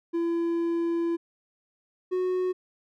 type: tone pair in turn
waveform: triangle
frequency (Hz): 337.4 / 367.1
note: E4 / F#4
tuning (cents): +40 / -14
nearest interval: minor second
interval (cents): 146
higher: second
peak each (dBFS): -22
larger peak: neither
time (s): 0.13-1.17 / 2.11-2.53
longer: first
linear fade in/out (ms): 20
effects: none